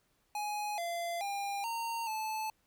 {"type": "tone with pitch steps", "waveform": "square", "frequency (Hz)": [835, 686, 802, 921, 871], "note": ["G#5", "F5", "G5", "A#5", "A5"], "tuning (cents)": [9, -31, 39, -21, -18], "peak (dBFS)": -35, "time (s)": [0.35, 2.5], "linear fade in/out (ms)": 2, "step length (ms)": 430, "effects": ["pink hiss -74 dBFS RMS until 2.66 s"]}